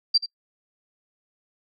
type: tone with echo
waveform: sine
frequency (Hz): 4707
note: D8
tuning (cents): +3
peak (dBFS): -14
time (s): 0.14-0.18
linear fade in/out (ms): 10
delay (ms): 82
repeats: 1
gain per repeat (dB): -13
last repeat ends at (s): 0.262
effects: noise-tail reverb RT60 0.1 s tail -24 dB re dry